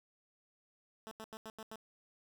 10% pulse tone bursts, 220 Hz, A3, in tune, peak -37 dBFS, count 6, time 1.07-1.757 s, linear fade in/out 0 ms, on 42 ms, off 87 ms, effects none

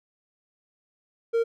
triangle tone, 461.1 Hz, A#4, 19 cents flat, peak -18 dBFS, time 1.33-1.44 s, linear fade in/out 20 ms, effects none

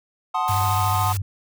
triangle chord, F# diminished seventh, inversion none, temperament equal, 740 / 880 / 1046.5 / 1244.5 Hz, F#5 / A5 / C6 / Eb6, 0 / 0 / 0 / 0 cents, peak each -24 dBFS, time 0.34-1.13 s, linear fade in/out 10 ms
white noise, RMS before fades -32 dBFS, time 0.48-1.17 s, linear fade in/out 0 ms
sine tone with vibrato, 98.2 Hz, G2, 4 cents sharp, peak -22 dBFS, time 0.49-1.22 s, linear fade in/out 5 ms, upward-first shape sine, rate 14 Hz, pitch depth 73 cents each way
effects none

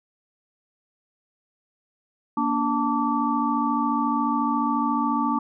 sine tone cluster, 235 / 289.2 / 888 / 1157 Hz, A#3 / D4 / A5 / D6, +14 / -27 / +16 / -26 cents, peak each -26 dBFS, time 2.37-5.39 s, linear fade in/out 5 ms, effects none

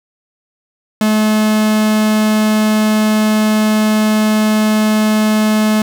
45% pulse tone, 215 Hz, A3, 40 cents flat, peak -10 dBFS, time 1.01-5.82 s, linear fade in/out 2 ms, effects none

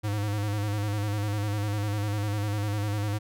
square tone with vibrato, 103.83 Hz, G#2, in tune, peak -27 dBFS, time 0.03-3.19 s, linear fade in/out 20 ms, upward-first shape square, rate 10 Hz, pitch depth 47 cents each way, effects none

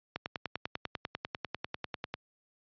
click train, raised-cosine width 0.3 ms, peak -18 dBFS, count 21, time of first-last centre 0.16-2.14 s, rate 10.1 Hz, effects high-pass 80 Hz 12 dB/octave + resampled to 11025 Hz

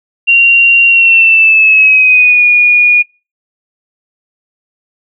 sine tone with pitch glide, 2760 to 2445 Hz, F7 to D#7, -21 to -31 cents, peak -3 dBFS, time 0.27-3.03 s, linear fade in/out 20 ms, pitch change -210 cents, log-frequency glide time 0.87-2.45 s, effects noise-tail reverb RT60 0.3 s tail -24 dB re dry

